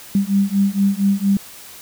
sine beating tone pair, 196 / 200.3 Hz, G3 / G3, 0 / +38 cents, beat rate 4.3 Hz, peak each -17 dBFS, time 0.15-1.37 s, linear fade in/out 2 ms, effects white hiss -39 dBFS RMS until 1.81 s

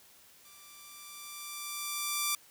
5% pulse tone with level ramp, 1174.7 Hz, D6, in tune, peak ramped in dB -43 to -16 dBFS, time 0.45-2.35 s, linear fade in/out 2 ms, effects white hiss -59 dBFS RMS until 2.5 s

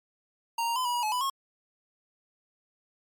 square tone with pitch steps, 928 / 934 / 1017 / 970 / 963 / 856 / 993 / 1088 Hz, A#5 / A#5 / C6 / B5 / B5 / A5 / B5 / C#6, -8 / +3 / -50 / -31 / -44 / -48 / +9 / -33 cents, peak -27 dBFS, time 0.58-1.3 s, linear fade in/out 5 ms, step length 90 ms, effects MP3 96 kbps

